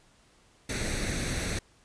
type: noise with comb filter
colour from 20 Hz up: pink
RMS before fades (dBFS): -31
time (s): 0.69-1.59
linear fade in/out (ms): 5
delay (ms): 0.49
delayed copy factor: +0.6
effects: pink hiss -62 dBFS RMS until 1.84 s + resampled to 22050 Hz